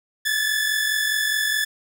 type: tone pair together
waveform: sawtooth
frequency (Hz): 1700 / 1744.8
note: G#6 / A6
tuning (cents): +40 / -15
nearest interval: unison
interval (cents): 45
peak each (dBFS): -22 / -18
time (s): 0.25-1.65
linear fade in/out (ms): 10
effects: 9-bit